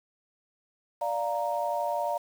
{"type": "chord", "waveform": "sine", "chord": "Bb major", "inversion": "first", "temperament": "equal", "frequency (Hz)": [587.3, 698.5, 932.3], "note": ["D5", "F5", "Bb5"], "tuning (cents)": [0, 0, 0], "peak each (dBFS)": -31, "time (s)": [1.01, 2.18], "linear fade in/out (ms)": 10, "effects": ["8-bit"]}